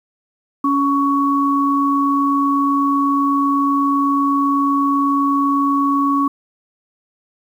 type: tone pair together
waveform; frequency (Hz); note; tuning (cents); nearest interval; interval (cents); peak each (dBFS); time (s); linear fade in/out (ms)
sine; 280.1 / 1118; C#4 / C#6; +18 / +14; 2 octaves; 2396; -16; 0.64-6.28; 5
effects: 8-bit